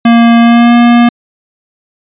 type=tone with pitch glide; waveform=square; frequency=233.1 to 238 Hz; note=A#3 to A#3; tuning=0 to +36 cents; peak=-3 dBFS; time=0.05-1.09 s; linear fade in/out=5 ms; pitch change=+36 cents; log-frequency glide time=0.4-0.74 s; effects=resampled to 8000 Hz